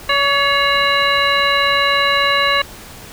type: harmonic tone with a mistuned harmonic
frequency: 565 Hz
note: C#5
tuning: 33 cents sharp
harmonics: 1 / 2 / 3 / 4 / 5 / 7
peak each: -21 / -17 / -19 / -20 / -20 / -21 dBFS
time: 0.09-2.62 s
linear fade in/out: 5 ms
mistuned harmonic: 4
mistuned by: -61 cents
effects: pink hiss -36 dBFS RMS until 3.12 s